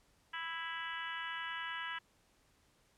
harmonic tone with a mistuned harmonic, 329.6 Hz, E4, in tune, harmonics 3 / 4 / 5 / 6 / 7 / 8 / 9 / 10, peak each -46 / -47 / -43 / -46 / -54 / -53 / -47 / -56 dBFS, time 0.33-1.99 s, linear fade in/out 10 ms, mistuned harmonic 10, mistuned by +22 cents, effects pink hiss -71 dBFS RMS until 2.97 s + low-pass 11000 Hz 12 dB/octave

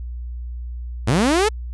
sawtooth linear sweep, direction up, 96.2 to 449.6 Hz, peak -11 dBFS, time 1.07-1.49 s, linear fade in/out 10 ms, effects added 60 Hz sine -27 dBFS peak until 1.73 s + resampled to 24000 Hz

